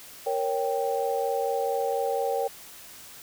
sine chord, G diminished, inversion first, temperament equal with one note detuned, 466.2 / 550.5 / 784 Hz, Bb4 / Db5 / G5, 0 / -12 / 0 cents, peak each -28 / -29 / -29 dBFS, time 0.26-2.48 s, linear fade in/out 10 ms, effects white hiss -46 dBFS RMS until 3.22 s

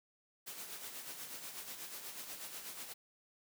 white noise with tremolo, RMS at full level -45 dBFS, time 0.46-2.94 s, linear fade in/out 20 ms, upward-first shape sine, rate 8.2 Hz, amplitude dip 50%, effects high-pass 150 Hz 12 dB/octave

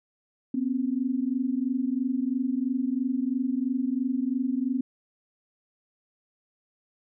sine tone pair together, 246.7 / 269.7 Hz, B3 / C#4, -2 / -47 cents, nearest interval major second, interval 155 cents, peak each -27 dBFS, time 0.54-4.81 s, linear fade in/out 5 ms, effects none

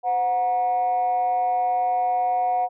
sine tone with amplitude modulation, 730 Hz, F#5, 24 cents flat, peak -15 dBFS, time 0.03-2.69 s, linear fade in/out 50 ms, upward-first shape sine, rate 218 Hz, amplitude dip 65%, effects tanh soft clip ceiling -14 dBFS

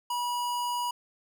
square tone, 970 Hz, B5, 31 cents flat, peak -29 dBFS, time 0.1-0.91 s, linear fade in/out 5 ms, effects none

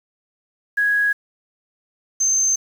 sine tone pair in turn, 1661.2 / 6272 Hz, G#6 / G8, 0 / 0 cents, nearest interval octave + major seventh, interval 2300 cents, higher second, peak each -15 dBFS, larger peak neither, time 0.77-1.13 / 2.2-2.56 s, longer neither, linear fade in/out 10 ms, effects 7-bit

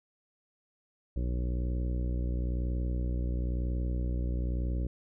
harmonic tone, 61 Hz, B1, 21 cents flat, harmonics 1 / 2 / 3 / 4 / 5 / 6 / 7 / 8 / 9, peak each -29 / -38 / -41 / -46 / -43 / -49 / -51 / -53 / -50 dBFS, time 1.16-4.87 s, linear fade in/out 5 ms, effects none

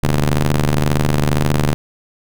sawtooth ring-modulated tone, 75 Hz, D2, 37 cents sharp, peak -6 dBFS, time 0.03-1.74 s, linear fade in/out 0 ms, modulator 64 Hz, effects none

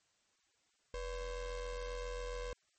square ring-modulated tone, 266.7 Hz, C4, 33 cents sharp, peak -37 dBFS, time 0.94-2.53 s, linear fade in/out 0 ms, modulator 223 Hz, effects white hiss -75 dBFS RMS until 2.78 s + MP3 32 kbps

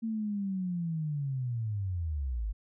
sine linear sweep, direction down, 227.7 to 47.77 Hz, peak -30 dBFS, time 0.02-2.53 s, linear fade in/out 20 ms, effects none

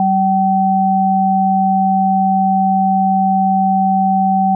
sine tone pair together, 191.5 / 766 Hz, G3 / G5, -40 / -40 cents, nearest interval 2 octaves, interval 2400 cents, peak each -15 / -12 dBFS, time 0-4.55 s, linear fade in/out 2 ms, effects none

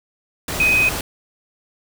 sine tone in noise, 2511 Hz, D#7, 15 cents sharp, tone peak -13 dBFS, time 0.6-0.89 s, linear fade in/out 2 ms, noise pink, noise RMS -25 dBFS, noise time 0.48-1.01 s, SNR +9 dB, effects none

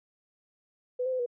sine tone with pitch steps, 499 / 518 / 510 / 484.1 Hz, B4 / C5 / C5 / B4, +18 / -17 / -44 / -35 cents, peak -27 dBFS, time 0.99-1.262 s, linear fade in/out 10 ms, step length 68 ms, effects none

